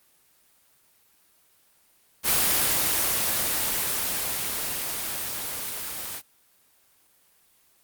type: noise with level ramp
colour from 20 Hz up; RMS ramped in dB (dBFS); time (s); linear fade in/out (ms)
white; -21 to -34; 2.23-6.22; 50
effects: white hiss -62 dBFS RMS until 7.83 s + Opus 24 kbps